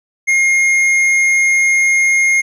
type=tone with hard clipping; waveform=sine; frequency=2137 Hz; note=C7; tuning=36 cents sharp; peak=-11 dBFS; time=0.27-2.42 s; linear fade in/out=20 ms; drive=7 dB; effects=none